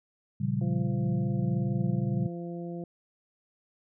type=chord; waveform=sine; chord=G half-diminished seventh; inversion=first; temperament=equal; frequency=116.54 / 138.59 / 174.61 / 196 Hz; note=Bb2 / Db3 / F3 / G3; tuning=0 / 0 / 0 / 0 cents; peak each=-31 / -30 / -36 / -31 dBFS; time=0.4-2.27 s; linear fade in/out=10 ms
type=harmonic tone; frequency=172 Hz; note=F3; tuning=26 cents flat; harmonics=1 / 2 / 3 / 4; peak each=-36 / -39 / -44 / -47 dBFS; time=0.61-2.84 s; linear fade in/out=2 ms
effects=none